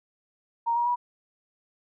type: tone with pitch steps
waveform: sine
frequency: 932.3 / 951.3 / 970.8 Hz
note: A#5 / A#5 / B5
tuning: 0 / +35 / -30 cents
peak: -22 dBFS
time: 0.66-0.96 s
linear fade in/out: 20 ms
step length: 100 ms
effects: none